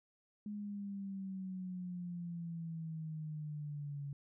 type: exponential sweep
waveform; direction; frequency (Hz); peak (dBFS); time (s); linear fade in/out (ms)
sine; down; 209.3 to 140.6; -40; 0.46-4.13; 2
effects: none